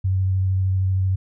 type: tone with vibrato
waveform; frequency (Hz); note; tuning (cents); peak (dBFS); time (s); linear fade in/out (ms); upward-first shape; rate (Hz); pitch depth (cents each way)
sine; 94.5; F#2; +37; -17; 0.04-1.16; 10; sine; 13; 14
effects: none